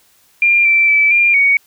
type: tone with pitch steps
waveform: sine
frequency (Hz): 2394 / 2340 / 2311 / 2396 / 2239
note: D7 / D7 / D7 / D7 / C#7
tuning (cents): +33 / -7 / -28 / +34 / +17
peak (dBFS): -8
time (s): 0.42-1.57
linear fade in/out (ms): 2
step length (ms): 230
effects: white hiss -53 dBFS RMS until 1.66 s